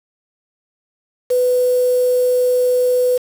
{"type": "tone with quantisation", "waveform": "sine", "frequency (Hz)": 498.2, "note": "B4", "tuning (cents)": 15, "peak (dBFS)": -12, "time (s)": [1.3, 3.18], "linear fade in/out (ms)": 10, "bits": 5, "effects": []}